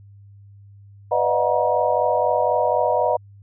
sine tone cluster, 497.6 / 592 / 636 / 728 / 952 Hz, B4 / D5 / D#5 / F#5 / A#5, +13 / +14 / +38 / -28 / +36 cents, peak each -23 dBFS, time 1.11-3.17 s, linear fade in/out 10 ms, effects added 100 Hz sine -43 dBFS peak until 3.42 s

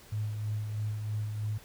sine tone with tremolo, 106.5 Hz, G#2, 44 cents sharp, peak -29 dBFS, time 0.12-1.58 s, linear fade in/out 5 ms, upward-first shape sine, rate 3.1 Hz, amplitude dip 40%, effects pink hiss -54 dBFS RMS until 1.64 s

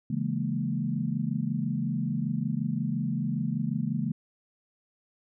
sine chord, A# half-diminished seventh, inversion first, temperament equal, 138.59 / 164.81 / 207.7 / 233.1 Hz, C#3 / E3 / G#3 / A#3, 0 / 0 / 0 / 0 cents, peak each -32 dBFS, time 0.1-4.12 s, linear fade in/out 5 ms, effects none

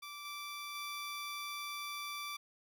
15% pulse tone with level steps, 1167 Hz, D6, 11 cents flat, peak -39 / -36 / -34 dBFS, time 0.02-2.37 s, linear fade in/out 10 ms, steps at 0.25 / 0.75 s, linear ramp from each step 2 ms, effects none

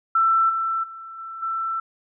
sine tone with level steps, 1335 Hz, E6, 22 cents sharp, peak -15 / -21 / -35 / -32 / -23 dBFS, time 0.15-1.8 s, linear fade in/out 5 ms, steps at 0.49 / 0.83 / 1.18 / 1.42 s, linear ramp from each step 10 ms, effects none

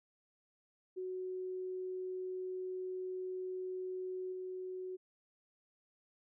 sine tone with level steps, 370.3 Hz, F#4, 1 cent sharp, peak -38 / -40 dBFS, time 0.96-4.97 s, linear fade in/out 20 ms, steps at 4.32 s, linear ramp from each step 10 ms, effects none

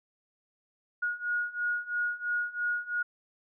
sine beating tone pair, 1442 / 1445 Hz, F#6 / F#6, -45 / -41 cents, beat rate 3 Hz, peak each -33 / -31 dBFS, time 1.02-3.03 s, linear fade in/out 10 ms, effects none

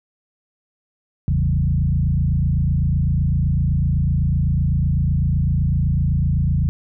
sine tone with frequency modulation, 108 Hz, A2, 32 cents flat, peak -15 dBFS, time 1.28-6.69 s, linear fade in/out 0 ms, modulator 27.9 Hz, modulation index 2.1, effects none

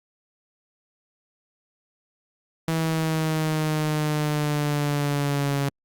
sawtooth exponential sweep, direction down, 162.8 to 139.7 Hz, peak -18 dBFS, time 2.68-5.69 s, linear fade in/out 2 ms, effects Opus 48 kbps

